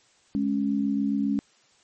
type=tone pair together; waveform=sine; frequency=209.4 / 276.9 Hz; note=G#3 / C#4; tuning=+15 / -2 cents; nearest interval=perfect fourth; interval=483 cents; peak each=-25 dBFS; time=0.35-1.39 s; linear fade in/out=0 ms; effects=white hiss -61 dBFS RMS until 1.83 s + MP3 32 kbps